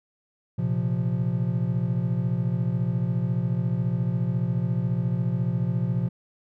triangle chord, Bb suspended second, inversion none, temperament equal, 116.54 / 130.81 / 174.61 Hz, Bb2 / C3 / F3, 0 / 0 / 0 cents, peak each -25 dBFS, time 0.58-6.09 s, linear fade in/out 10 ms, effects none

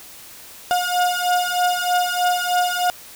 35% pulse beating tone pair, 715 / 718.2 Hz, F5 / F5, +41 / +48 cents, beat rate 3.2 Hz, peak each -19 dBFS, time 0.71-2.9 s, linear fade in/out 0 ms, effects white hiss -41 dBFS RMS until 3.15 s

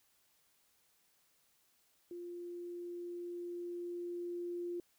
sine tone with level ramp, 349.2 Hz, F4, in tune, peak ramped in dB -43 to -37 dBFS, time 2.11-4.8 s, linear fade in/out 2 ms, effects white hiss -73 dBFS RMS until 4.98 s

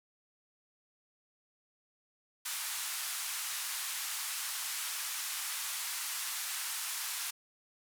white band-pass noise, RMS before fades -38 dBFS, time 2.45-7.31 s, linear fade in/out 10 ms, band 940 to 13000 Hz, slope 24 dB/octave, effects none

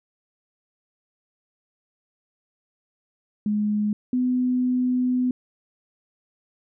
sine tone pair in turn, 209.5 / 251.2 Hz, G#3 / B3, +15 / +30 cents, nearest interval minor third, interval 315 cents, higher second, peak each -20 / -19 dBFS, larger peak second, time 3.46-3.93 / 4.13-5.31 s, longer second, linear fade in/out 2 ms, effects none

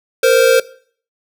square tone pair together, 464.2 / 521 Hz, A#4 / C5, -7 / -7 cents, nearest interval major second, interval 200 cents, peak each -12 dBFS, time 0.23-0.6 s, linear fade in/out 5 ms, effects noise-tail reverb RT60 0.5 s tail -19 dB re dry

